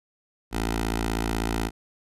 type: tone with notch filter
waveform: 10% pulse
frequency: 56.1 Hz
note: A1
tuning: 34 cents sharp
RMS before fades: -27 dBFS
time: 0.51-1.71 s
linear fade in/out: 50 ms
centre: 140 Hz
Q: 0.99
effects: resampled to 32000 Hz